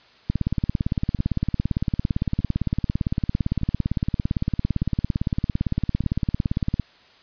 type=two click trains; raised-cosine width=5 ms; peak=-9 / -22 dBFS; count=116 / 5; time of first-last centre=0.3-6.797 / 1.19-6.038 s; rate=17.7 / 0.825 Hz; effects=white hiss -53 dBFS RMS until 7.22 s + resampled to 11025 Hz